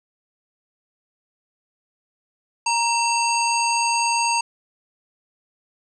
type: harmonic tone with a mistuned harmonic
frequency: 932.3 Hz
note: A#5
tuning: in tune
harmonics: 1 / 3 / 5 / 7 / 9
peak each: -20 / -25 / -27 / -28 / -30 dBFS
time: 2.66-4.41 s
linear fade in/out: 5 ms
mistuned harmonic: 3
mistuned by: -71 cents
effects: none